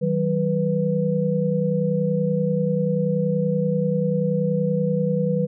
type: tone cluster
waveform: sine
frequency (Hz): 159.5 / 189.9 / 492.5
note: D#3 / F#3 / B4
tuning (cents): +43 / +45 / -5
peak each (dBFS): -23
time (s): 0.01-5.47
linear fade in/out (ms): 20
effects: none